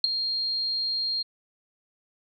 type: tone with ADSR envelope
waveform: sine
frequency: 4220 Hz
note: C8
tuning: 14 cents sharp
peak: -14 dBFS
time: 0.04-1.23 s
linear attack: 3 ms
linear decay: 11 ms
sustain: -11 dB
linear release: 15 ms
effects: none